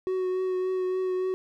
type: tone with vibrato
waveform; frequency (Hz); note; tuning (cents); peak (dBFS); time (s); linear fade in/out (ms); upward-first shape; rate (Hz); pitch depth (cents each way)
triangle; 371.1; F#4; +5; -23; 0.07-1.34; 0; triangle; 3.5; 19
effects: none